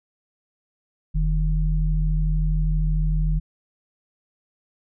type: tone pair together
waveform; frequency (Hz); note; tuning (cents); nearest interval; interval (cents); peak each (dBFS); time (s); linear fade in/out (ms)
sine; 43.55 / 155.2; F1 / D#3; -4 / -4; octave + minor seventh; 2200; -19 / -24; 1.14-3.4; 20
effects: none